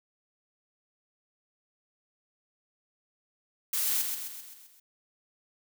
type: noise with echo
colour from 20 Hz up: blue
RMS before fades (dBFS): -29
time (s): 3.73-4.02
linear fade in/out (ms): 5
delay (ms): 130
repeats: 6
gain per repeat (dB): -5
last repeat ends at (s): 4.8
effects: none